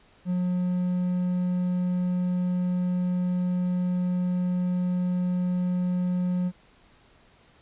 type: tone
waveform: triangle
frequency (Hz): 180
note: F#3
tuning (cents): -47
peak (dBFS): -21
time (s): 0.25-6.52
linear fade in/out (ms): 50
effects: pink hiss -58 dBFS RMS until 7.61 s + resampled to 8000 Hz